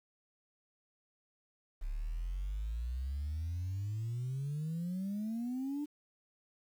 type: exponential sweep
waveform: sine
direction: up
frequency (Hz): 33.96 to 299.8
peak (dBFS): -33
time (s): 1.81-5.86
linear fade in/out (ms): 20
effects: tanh soft clip ceiling -32 dBFS + 10-bit